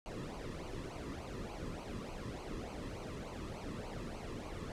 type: noise with flanger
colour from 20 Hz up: brown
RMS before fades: -44 dBFS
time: 0.06-4.72 s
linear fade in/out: 0 ms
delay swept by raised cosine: 0.55 to 1.37 ms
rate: 3.4 Hz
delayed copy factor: -0.75
effects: low-pass 9000 Hz 12 dB/octave